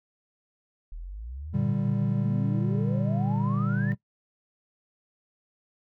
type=exponential sweep; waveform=sine; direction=up; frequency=37.66 to 1834 Hz; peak=-35 dBFS; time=0.92-3.92 s; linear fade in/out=0 ms
type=chord; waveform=triangle; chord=G minor; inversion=first; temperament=equal; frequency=116.54 / 146.83 / 196 Hz; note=Bb2 / D3 / G3; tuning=0 / 0 / 0 cents; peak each=-26 dBFS; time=1.53-3.95 s; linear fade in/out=20 ms
effects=noise-tail reverb RT60 0.1 s tail -19 dB re dry